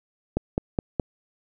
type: click train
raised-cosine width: 2 ms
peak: -9 dBFS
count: 4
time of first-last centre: 0.37-0.998 s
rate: 4.78 Hz
effects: none